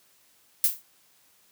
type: noise with exponential decay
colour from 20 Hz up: violet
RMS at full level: -17 dBFS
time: 0.64-0.82 s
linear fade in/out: 1 ms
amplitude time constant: 38 ms
effects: white hiss -62 dBFS RMS until 1.51 s + high-pass 80 Hz 12 dB/octave